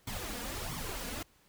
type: noise with flanger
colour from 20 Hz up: pink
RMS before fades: -39 dBFS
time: 0.07-1.23 s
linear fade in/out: 5 ms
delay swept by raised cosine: 0.9 to 4.2 ms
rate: 1.5 Hz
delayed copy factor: +0.65
effects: pink hiss -66 dBFS RMS until 1.48 s